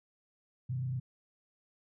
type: tone with frequency modulation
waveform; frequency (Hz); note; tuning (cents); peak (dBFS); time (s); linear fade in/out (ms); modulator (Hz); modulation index
sine; 127.8; C3; -40; -32; 0.69-1; 10; 29.6; 0.52
effects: none